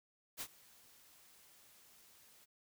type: noise with ADSR envelope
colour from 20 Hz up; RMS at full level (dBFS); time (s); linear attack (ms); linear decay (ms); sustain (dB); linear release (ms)
white; -42; 0.37-2.46; 40; 61; -22; 25
effects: none